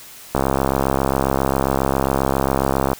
click train, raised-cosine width 1 ms, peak -3 dBFS, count 175, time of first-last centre 0.35-2.932 s, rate 67.4 Hz, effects white hiss -40 dBFS RMS until 2.99 s

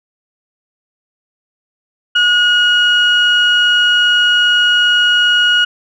sine tone pair together, 1447.5 / 2895 Hz, F#6 / F#7, -38 / -38 cents, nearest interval octave, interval 1200 cents, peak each -10 dBFS, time 2.15-5.65 s, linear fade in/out 10 ms, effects tanh soft clip ceiling -3 dBFS

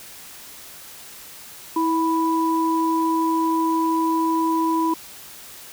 sine tone pair together, 325 / 987.8 Hz, E4 / B5, -24 / 0 cents, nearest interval octave + perfect fifth, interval 1924 cents, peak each -20 / -21 dBFS, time 1.76-4.94 s, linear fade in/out 5 ms, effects white hiss -41 dBFS RMS until 5.72 s

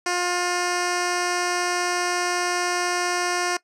10% pulse tone with low-pass filter, 355.2 Hz, F4, 29 cents sharp, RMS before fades -24 dBFS, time 0.06-3.57 s, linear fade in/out 5 ms, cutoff 7200 Hz, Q 2, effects noise-tail reverb RT60 0.1 s tail -20 dB re dry

